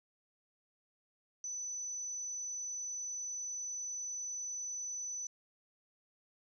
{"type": "tone", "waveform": "sine", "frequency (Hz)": 5990, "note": "F#8", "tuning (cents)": 20, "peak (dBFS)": -38, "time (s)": [1.44, 5.27], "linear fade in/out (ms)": 2, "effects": []}